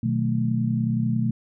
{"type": "chord", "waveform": "sine", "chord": "B dominant seventh", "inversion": "none", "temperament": "just", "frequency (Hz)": [123.47, 154.34, 185.21, 222.2], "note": ["B2", "D#3", "F#3", "A3"], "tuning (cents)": [0, -14, 2, 17], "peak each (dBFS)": [-24, -30, -30, -24], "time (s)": [0.03, 1.31], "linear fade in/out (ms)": 5, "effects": []}